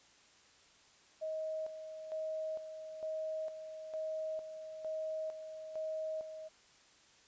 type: tone with tremolo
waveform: sine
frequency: 630 Hz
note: D#5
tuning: 21 cents sharp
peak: -36 dBFS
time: 1.21-6.49 s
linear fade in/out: 20 ms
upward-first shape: square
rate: 1.1 Hz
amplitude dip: 60%
effects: white hiss -64 dBFS RMS until 7.27 s + resampled to 16000 Hz